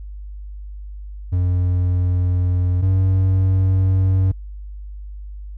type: tone pair in turn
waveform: triangle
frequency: 90 / 94.45 Hz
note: F#2 / F#2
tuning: -47 / +36 cents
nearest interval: minor second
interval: 83 cents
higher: second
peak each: -13 / -11 dBFS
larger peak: second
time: 1.32-2.82 / 2.82-4.32 s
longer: neither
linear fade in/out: 10 ms
effects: added 50 Hz sine -30 dBFS peak until 5.57 s